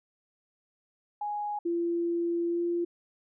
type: tone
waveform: sine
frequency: 830.6 Hz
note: G#5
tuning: in tune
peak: -30 dBFS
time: 1.21-1.59 s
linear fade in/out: 5 ms
type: tone with pitch glide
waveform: sine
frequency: 341.4 to 344.8 Hz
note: F4 to F4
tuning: -39 to -22 cents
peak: -26 dBFS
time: 1.65-2.85 s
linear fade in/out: 10 ms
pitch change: +17 cents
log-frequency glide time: 2.48-2.62 s
effects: none